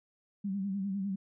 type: tone with vibrato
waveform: sine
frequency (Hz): 196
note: G3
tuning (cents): 0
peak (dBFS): -31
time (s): 0.44-1.16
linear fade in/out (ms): 10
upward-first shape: sine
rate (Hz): 9.9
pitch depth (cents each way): 67
effects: none